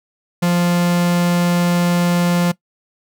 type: tone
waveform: 45% pulse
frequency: 174.61 Hz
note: F3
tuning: in tune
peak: -13 dBFS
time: 0.42-2.52 s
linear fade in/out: 10 ms
effects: noise-tail reverb RT60 0.1 s tail -20 dB re dry